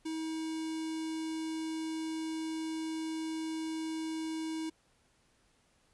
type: tone with notch filter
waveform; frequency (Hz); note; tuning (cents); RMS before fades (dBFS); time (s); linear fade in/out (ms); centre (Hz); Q
square; 319.2; D#4; +44; -37; 0.05-4.7; 10; 1300; 1.1
effects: pink hiss -70 dBFS RMS until 5.93 s + resampled to 24000 Hz